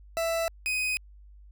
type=tone pair in turn; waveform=40% pulse; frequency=662 / 2505 Hz; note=E5 / D#7; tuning=+7 / +11 cents; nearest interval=octave + major seventh; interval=2304 cents; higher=second; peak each=-25 dBFS; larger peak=neither; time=0.17-0.48 / 0.66-0.97 s; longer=neither; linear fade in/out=0 ms; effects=added 50 Hz sine -48 dBFS peak until 1.51 s